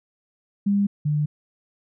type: tone pair in turn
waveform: sine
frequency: 201.2 / 149.17 Hz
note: G3 / D3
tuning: +45 / +27 cents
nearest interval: perfect fourth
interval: 518 cents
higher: first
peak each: -17 / -19 dBFS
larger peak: first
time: 0.66-0.87 / 1.05-1.26 s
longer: neither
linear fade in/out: 10 ms
effects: none